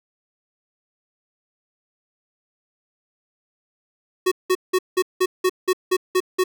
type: tone bursts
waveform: square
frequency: 369.6 Hz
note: F#4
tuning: 2 cents flat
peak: -16 dBFS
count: 10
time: 4.26-6.44 s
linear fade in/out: 10 ms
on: 56 ms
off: 180 ms
effects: none